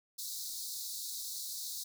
pink high-pass noise, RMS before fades -41 dBFS, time 0.18-1.84 s, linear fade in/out 10 ms, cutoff 3800 Hz, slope 96 dB/octave, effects none

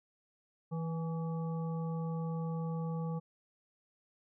harmonic tone with a mistuned harmonic, 163.3 Hz, E3, 16 cents flat, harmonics 1 / 3 / 5 / 7, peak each -34 / -44 / -48 / -51 dBFS, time 0.71-3.2 s, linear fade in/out 20 ms, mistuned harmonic 5, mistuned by +35 cents, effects none

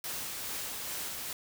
white noise with tremolo, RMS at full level -37 dBFS, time 0.04-1.33 s, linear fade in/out 2 ms, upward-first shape sine, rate 2.4 Hz, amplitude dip 25%, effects none

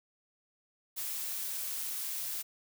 blue noise, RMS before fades -37 dBFS, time 0.96-2.43 s, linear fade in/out 20 ms, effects none

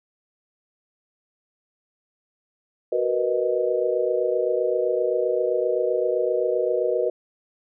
sine chord, B major seventh, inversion second, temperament equal with one note detuned, 372.1 / 466.2 / 493.9 / 622.3 Hz, F#4 / A#4 / B4 / D#5, +10 / 0 / 0 / 0 cents, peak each -26 / -26 / -24 / -26 dBFS, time 2.92-7.1 s, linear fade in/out 5 ms, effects none

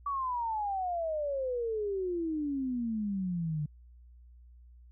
sine exponential sweep, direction down, 1152 to 146.3 Hz, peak -30 dBFS, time 0.06-3.66 s, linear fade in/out 5 ms, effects added 60 Hz sine -52 dBFS peak until 4.91 s

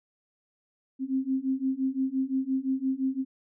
sine beating tone pair, 261.6 / 267.4 Hz, C4 / C4, 0 / +38 cents, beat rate 5.8 Hz, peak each -29 / -28 dBFS, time 0.99-3.25 s, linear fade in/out 50 ms, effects none

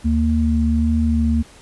sine tone pair together, 76.14 / 230 Hz, D#2 / A#3, -37 / -23 cents, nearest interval octave + perfect fifth, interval 1914 cents, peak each -17 dBFS, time 0.04-1.43 s, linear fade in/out 20 ms, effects pink hiss -46 dBFS RMS until 1.61 s + resampled to 24000 Hz

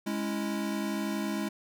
square chord, C# minor, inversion second, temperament equal, 207.7 / 277.2 / 329.6 Hz, G#3 / C#4 / E4, 0 / 0 / 0 cents, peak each -33 / -38 / -36 dBFS, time 0.06-1.49 s, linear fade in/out 10 ms, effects none

